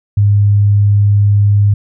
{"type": "tone", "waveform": "sine", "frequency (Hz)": 102.2, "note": "G#2", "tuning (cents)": -27, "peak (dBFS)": -6, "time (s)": [0.17, 1.74], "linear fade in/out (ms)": 5, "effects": []}